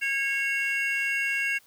triangle tone cluster, 1637 / 2195 / 2750 Hz, G#6 / C#7 / F7, -25 / -18 / -27 cents, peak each -27 dBFS, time 0.01-1.59 s, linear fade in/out 20 ms, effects tanh soft clip ceiling -15 dBFS + white hiss -59 dBFS RMS until 1.66 s

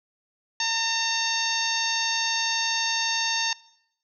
harmonic tone with a mistuned harmonic, 908 Hz, A#5, 46 cents flat, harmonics 1 / 2 / 3 / 4 / 5 / 6 / 7, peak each -31 / -31 / -31 / -31 / -31 / -31 / -31 dBFS, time 0.6-3.53 s, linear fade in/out 2 ms, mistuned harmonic 4, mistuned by +16 cents, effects noise-tail reverb RT60 0.8 s tail -22 dB re dry

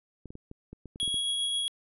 clicks, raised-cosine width 3 ms, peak -30 dBFS, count 10, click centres 0.257 / 0.305 / 0.354 / 0.514 / 0.73 / 0.857 / 0.959 / 1.03 / 1.078 / 1.143 s
square tone with tremolo, 3322 Hz, G#7, in tune, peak -27 dBFS, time 1-1.68 s, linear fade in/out 0 ms, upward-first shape triangle, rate 7.5 Hz, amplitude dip 25%
effects resampled to 32000 Hz

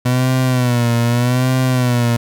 30% pulse tone with vibrato, 123.47 Hz, B2, in tune, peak -10 dBFS, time 0.05-2.17 s, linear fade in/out 10 ms, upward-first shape sine, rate 0.82 Hz, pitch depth 83 cents each way, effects none

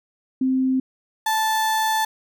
sine / 35% pulse tone pair in turn, 260.9 / 877.6 Hz, C4 / A5, -5 / -5 cents, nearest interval octave + major sixth, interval 2100 cents, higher second, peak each -17 dBFS, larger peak neither, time 0.41-0.8 / 1.26-2.05 s, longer second, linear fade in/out 5 ms, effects none

